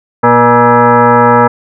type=tone with frequency modulation; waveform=sine; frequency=238.7 Hz; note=A#3; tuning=41 cents sharp; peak=-3 dBFS; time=0.23-1.48 s; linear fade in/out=10 ms; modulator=359 Hz; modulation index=3.3; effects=none